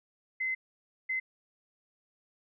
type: tone bursts at uneven times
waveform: sine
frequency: 2054 Hz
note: C7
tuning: 33 cents flat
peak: -29 dBFS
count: 2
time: 0.4-0.55 / 1.09-1.2 s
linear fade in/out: 10 ms
effects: none